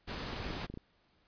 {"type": "noise", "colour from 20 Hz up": "pink", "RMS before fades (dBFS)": -40, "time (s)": [0.07, 0.67], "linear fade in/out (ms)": 20}
{"type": "clicks", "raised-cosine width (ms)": 3, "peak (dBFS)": -30, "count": 9, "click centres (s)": [0.332, 0.401, 0.465, 0.508, 0.568, 0.645, 0.7, 0.74, 0.774]}
{"effects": ["pink hiss -71 dBFS RMS until 1.27 s", "resampled to 11025 Hz"]}